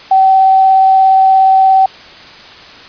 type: tone with vibrato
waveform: sine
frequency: 766 Hz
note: G5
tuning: 40 cents flat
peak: -4 dBFS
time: 0.11-1.86 s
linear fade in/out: 5 ms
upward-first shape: triangle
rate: 17 Hz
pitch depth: 9 cents each way
effects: white hiss -34 dBFS RMS until 2.88 s + resampled to 11025 Hz